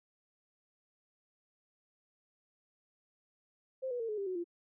sine tone with pitch steps, 523.3 / 488.3 / 455.6 / 425.1 / 396.6 / 370 / 345.2 Hz, C5 / B4 / A#4 / G#4 / G4 / F#4 / F4, 0 / -20 / -40 / +40 / +20 / 0 / -20 cents, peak -34 dBFS, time 3.82-4.443 s, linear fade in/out 20 ms, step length 89 ms, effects none

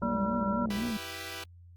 harmonic tone, 193.7 Hz, G3, 20 cents flat, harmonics 1 / 3 / 5 / 7, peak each -35 / -35 / -35 / -35 dBFS, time 0.02-0.66 s, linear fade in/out 5 ms
click train, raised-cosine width 2 ms, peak -28 dBFS, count 55, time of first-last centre 0.02-0.902 s, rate 61.2 Hz
sine tone with vibrato, 220 Hz, A3, in tune, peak -30 dBFS, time 0.03-0.97 s, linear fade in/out 2 ms, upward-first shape sine, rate 3.9 Hz, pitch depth 150 cents each way
5% pulse chord, E minor, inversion none, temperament equal, 329.6 / 392 / 493.9 Hz, E4 / G4 / B4, 0 / 0 / 0 cents, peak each -31 dBFS, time 0.7-1.44 s, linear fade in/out 5 ms
effects added 87 Hz sine -50 dBFS peak until 1.76 s + Opus 32 kbps

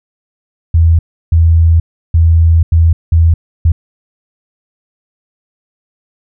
sine tone bursts at uneven times, 82.41 Hz, E2, in tune, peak -4 dBFS, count 6, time 0.74-0.99 / 1.32-1.8 / 2.14-2.63 / 2.72-2.93 / 3.12-3.34 / 3.65-3.72 s, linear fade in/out 5 ms, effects none

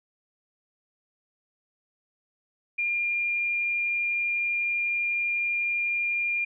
sine tone, 2404 Hz, D7, 40 cents sharp, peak -24 dBFS, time 2.78-6.45 s, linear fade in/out 10 ms, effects none

